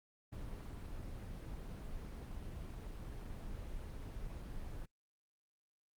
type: noise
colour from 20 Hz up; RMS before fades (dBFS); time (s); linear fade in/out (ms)
brown; -45; 0.32-4.86; 10
effects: Opus 24 kbps